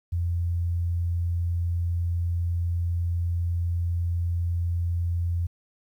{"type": "tone", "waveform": "sine", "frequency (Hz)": 86, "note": "F2", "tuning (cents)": -26, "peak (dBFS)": -23, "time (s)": [0.12, 5.47], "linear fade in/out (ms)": 10, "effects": ["10-bit"]}